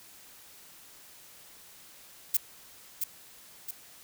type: noise with echo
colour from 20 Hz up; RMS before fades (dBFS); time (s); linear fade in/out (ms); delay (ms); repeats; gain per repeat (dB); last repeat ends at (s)
violet; -24; 2.34-2.37; 5; 670; 2; -6; 3.71
effects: white hiss -53 dBFS RMS until 4.03 s